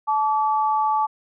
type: tone pair together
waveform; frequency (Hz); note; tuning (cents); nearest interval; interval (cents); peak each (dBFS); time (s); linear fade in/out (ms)
sine; 866.4 / 1152; A5 / D6; -27 / -34; perfect fourth; 493; -19 / -23; 0.07-1.07; 20
effects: none